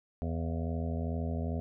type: harmonic tone with a mistuned harmonic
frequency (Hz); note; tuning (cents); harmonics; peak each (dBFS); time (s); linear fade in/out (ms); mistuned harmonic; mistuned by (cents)
82.41; E2; 0; 1 / 2 / 3 / 5 / 6 / 7 / 8 / 9; -33 / -38 / -38 / -45 / -47 / -46 / -46 / -49; 0.22-1.6; 0; 9; -70
effects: none